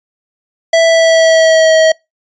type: tone with pitch glide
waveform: square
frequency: 659.3 to 638.7 Hz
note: E5 to D#5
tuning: 0 to +45 cents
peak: -6 dBFS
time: 0.73-1.92 s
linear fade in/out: 5 ms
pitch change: -55 cents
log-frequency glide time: 0.86-1.74 s
effects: noise-tail reverb RT60 0.2 s tail -25 dB re dry + resampled to 16000 Hz